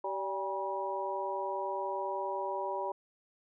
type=harmonic tone with a mistuned harmonic; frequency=193 Hz; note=G3; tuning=27 cents flat; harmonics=2 / 3 / 4 / 5; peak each=-39 / -38 / -40 / -36 dBFS; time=0.04-2.92 s; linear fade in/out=5 ms; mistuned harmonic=4; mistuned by=+72 cents; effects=none